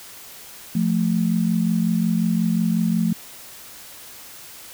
sine tone pair together, 174.67 / 220.2 Hz, F3 / A3, +1 / +2 cents, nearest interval major third, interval 401 cents, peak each -20 dBFS, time 0.75-3.13 s, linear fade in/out 5 ms, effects white hiss -41 dBFS RMS until 4.73 s

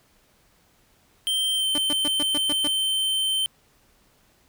square tone with pitch glide, 3136 to 3102 Hz, G7 to G7, 0 to -19 cents, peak -22 dBFS, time 1.27-3.46 s, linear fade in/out 0 ms, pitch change -19 cents, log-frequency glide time 1.54-1.66 s
sawtooth tone bursts, 293.7 Hz, D4, in tune, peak -23 dBFS, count 7, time 1.75-2.673 s, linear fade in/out 0 ms, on 29 ms, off 120 ms
effects pink hiss -61 dBFS RMS until 4.48 s

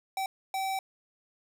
square tone bursts at uneven times, 770 Hz, G5, 31 cents flat, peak -30 dBFS, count 2, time 0.17-0.26 / 0.54-0.79 s, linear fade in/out 2 ms, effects none

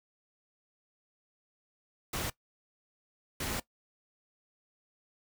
pink noise bursts at uneven times, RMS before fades -35 dBFS, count 2, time 2.13-2.3 / 3.4-3.6 s, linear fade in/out 5 ms, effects noise-tail reverb RT60 0.1 s tail -19 dB re dry

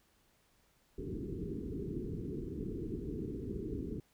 white low-pass noise, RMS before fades -40 dBFS, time 0.98-4 s, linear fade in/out 5 ms, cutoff 430 Hz, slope 96 dB/octave, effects pink hiss -71 dBFS RMS until 4.13 s

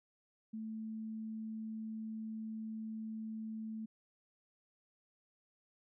sine tone, 220 Hz, A3, in tune, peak -40 dBFS, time 0.53-3.86 s, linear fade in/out 10 ms, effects none

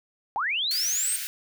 sine linear sweep, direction up, 741 to 8790 Hz, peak -24 dBFS, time 0.36-1.16 s, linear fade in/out 0 ms
white high-pass noise, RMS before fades -33 dBFS, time 0.71-1.27 s, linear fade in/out 0 ms, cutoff 1400 Hz, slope 96 dB/octave
effects none

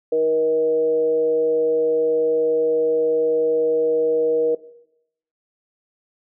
sine tone with frequency modulation, 475.4 Hz, A#4, 34 cents sharp, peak -16 dBFS, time 0.12-4.55 s, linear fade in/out 5 ms, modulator 159 Hz, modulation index 0.4, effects noise-tail reverb RT60 0.8 s tail -18 dB re dry

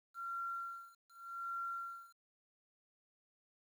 sine tone with tremolo, 1372 Hz, F6, 31 cents flat, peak -38 dBFS, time 0.14-2.23 s, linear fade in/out 50 ms, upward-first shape sine, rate 0.85 Hz, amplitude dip 100%, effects 11-bit

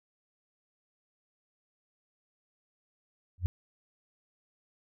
sine tone with exponential growth, 89 Hz, F2, 33 cents sharp, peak -21 dBFS, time 3.38-3.46 s, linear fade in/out 0 ms, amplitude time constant 17 ms, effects none

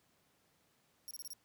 15% pulse tone bursts, 5588 Hz, F8, in tune, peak -38 dBFS, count 5, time 1.08-1.333 s, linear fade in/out 0 ms, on 29 ms, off 27 ms, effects pink hiss -73 dBFS RMS until 1.44 s + high-pass 100 Hz 12 dB/octave

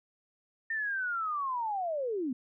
sine linear sweep, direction down, 1823 to 236 Hz, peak -30 dBFS, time 0.7-2.33 s, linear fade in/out 5 ms, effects none

